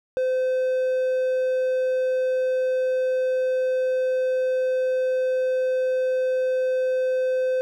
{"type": "tone", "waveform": "triangle", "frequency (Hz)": 514, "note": "C5", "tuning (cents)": -31, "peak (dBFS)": -18, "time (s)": [0.17, 7.61], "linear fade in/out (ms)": 0, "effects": []}